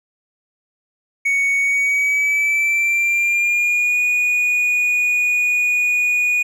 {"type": "tone with pitch glide", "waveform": "triangle", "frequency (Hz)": [2229, 2459], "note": ["C#7", "D#7"], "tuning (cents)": [9, -21], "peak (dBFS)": -13, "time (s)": [1.25, 6.43], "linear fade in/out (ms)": 10, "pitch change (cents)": 170, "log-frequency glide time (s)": [1.59, 3.99], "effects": []}